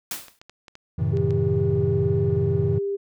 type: noise with exponential decay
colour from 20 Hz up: white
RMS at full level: -27 dBFS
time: 0.11-0.39 s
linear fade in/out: 2 ms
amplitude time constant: 59 ms
type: clicks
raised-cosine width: 0.2 ms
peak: -26 dBFS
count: 7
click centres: 0.283 / 0.415 / 0.496 / 0.682 / 0.754 / 1.171 / 1.307 s
type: chord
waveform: triangle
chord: F# diminished seventh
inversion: none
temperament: just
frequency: 92.5 / 111 / 133.2 / 159.84 Hz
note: F#2 / A2 / C3 / Eb3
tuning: 0 / +16 / +31 / +47 cents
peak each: -24 dBFS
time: 0.98-2.79 s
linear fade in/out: 10 ms
type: tone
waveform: sine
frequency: 398.9 Hz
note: G4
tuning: 30 cents sharp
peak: -23 dBFS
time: 1.12-2.97 s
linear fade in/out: 20 ms
effects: none